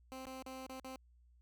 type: tone with dropouts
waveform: 15% pulse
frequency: 261.6 Hz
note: C4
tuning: in tune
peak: -39 dBFS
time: 0.12-0.96 s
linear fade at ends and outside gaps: 0 ms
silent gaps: 0.254-0.269 / 0.425-0.463 / 0.665-0.695 / 0.797-0.846 s
effects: added 60 Hz sine -63 dBFS peak until 1.41 s